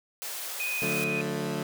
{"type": "high-pass noise", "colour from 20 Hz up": "white", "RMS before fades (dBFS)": -36, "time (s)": [0.22, 1.04], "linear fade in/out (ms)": 0, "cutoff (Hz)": 410, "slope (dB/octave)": 24}
{"type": "tone with vibrato", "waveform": "sine", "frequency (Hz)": 2489, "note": "D#7", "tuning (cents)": 0, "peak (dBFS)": -29, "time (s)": [0.6, 1.21], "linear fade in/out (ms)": 0, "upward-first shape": "triangle", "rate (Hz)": 20, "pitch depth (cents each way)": 15}
{"type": "chord", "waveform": "20% pulse", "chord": "D major", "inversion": "none", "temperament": "equal with one note detuned", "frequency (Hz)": [146.83, 180.77, 220], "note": ["D3", "F#3", "A3"], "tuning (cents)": [0, -40, 0], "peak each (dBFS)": -29, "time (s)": [0.82, 1.63], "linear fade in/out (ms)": 2}
{"effects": []}